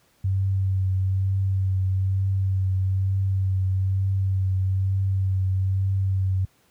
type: tone with vibrato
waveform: sine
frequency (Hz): 95.5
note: G2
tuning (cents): -45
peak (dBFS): -19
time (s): 0.24-6.45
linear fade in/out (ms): 5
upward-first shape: triangle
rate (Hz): 1.1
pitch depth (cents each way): 24
effects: pink hiss -62 dBFS RMS until 6.7 s + high-pass 60 Hz 12 dB/octave